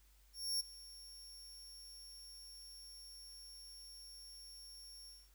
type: tone with ADSR envelope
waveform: sawtooth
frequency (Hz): 5500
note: F8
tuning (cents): -27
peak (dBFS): -31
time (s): 0.33-5.3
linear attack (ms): 270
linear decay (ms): 14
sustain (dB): -19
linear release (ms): 220
effects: added 50 Hz sine -65 dBFS peak until 5.34 s + white hiss -72 dBFS RMS until 5.34 s